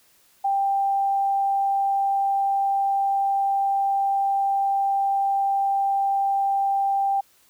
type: tone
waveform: sine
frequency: 789 Hz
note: G5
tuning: 11 cents sharp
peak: -19 dBFS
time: 0.44-7.21 s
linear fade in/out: 10 ms
effects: white hiss -59 dBFS RMS until 7.49 s